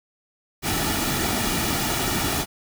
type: noise with comb filter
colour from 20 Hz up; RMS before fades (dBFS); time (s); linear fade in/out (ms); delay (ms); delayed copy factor
pink; -24; 0.62-2.46; 50; 1.9; -0.55
effects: none